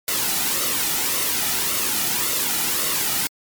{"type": "noise with flanger", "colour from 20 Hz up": "white", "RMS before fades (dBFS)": -22, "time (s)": [0.08, 3.27], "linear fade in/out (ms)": 0, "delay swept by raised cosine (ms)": [1.2, 1.9], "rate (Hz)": 1.8, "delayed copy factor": -0.55, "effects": ["MP3 96 kbps"]}